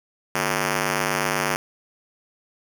5% pulse ring-modulated tone, 196 Hz, G3, in tune, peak -7 dBFS, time 0.35-1.56 s, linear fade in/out 0 ms, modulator 44 Hz, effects 7-bit

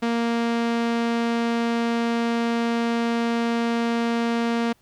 sawtooth tone with low-pass filter, 233.1 Hz, A#3, in tune, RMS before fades -23 dBFS, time 0.02-4.73 s, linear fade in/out 10 ms, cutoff 4600 Hz, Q 0.62, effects pink hiss -62 dBFS RMS until 4.81 s

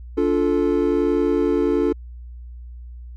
triangle chord, D minor, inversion none, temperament equal with one note detuned, 288 / 349.2 / 440 Hz, D4 / F4 / A4, -34 / 0 / 0 cents, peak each -19 dBFS, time 0.17-1.93 s, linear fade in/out 10 ms, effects added 60 Hz sine -34 dBFS peak until 3.16 s

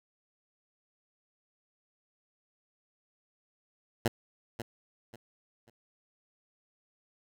10% pulse tone with echo, 117.3 Hz, A#2, 11 cents sharp, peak -16 dBFS, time 4.05-4.08 s, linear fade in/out 5 ms, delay 540 ms, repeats 3, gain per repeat -11 dB, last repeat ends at 5.7 s, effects none

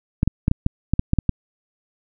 clicks, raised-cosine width 5 ms, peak -4 dBFS, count 10, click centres 0.231 / 0.276 / 0.481 / 0.514 / 0.664 / 0.936 / 0.994 / 1.134 / 1.187 / 1.293 s, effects none

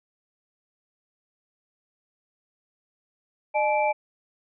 sine tone cluster, 606 / 855 / 2343 Hz, D#5 / A5 / D7, -46 / -50 / -5 cents, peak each -24 / -23 / -29 dBFS, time 3.54-3.93 s, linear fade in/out 20 ms, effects none

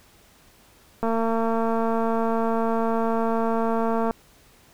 click train, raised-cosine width 1 ms, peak -12 dBFS, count 700, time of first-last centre 1.03-4.109 s, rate 227 Hz, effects pink hiss -55 dBFS RMS until 4.73 s

